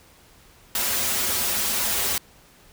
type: noise with comb filter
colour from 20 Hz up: white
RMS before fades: -24 dBFS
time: 0.75-2.18 s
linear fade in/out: 2 ms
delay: 6.6 ms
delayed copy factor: -0.95
effects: pink hiss -53 dBFS RMS until 2.72 s